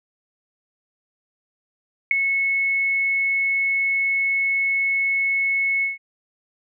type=tone with ADSR envelope; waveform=sine; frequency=2196 Hz; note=C#7; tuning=17 cents flat; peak=-8 dBFS; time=2.11-5.98 s; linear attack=3 ms; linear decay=4 ms; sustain=-10 dB; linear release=150 ms; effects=none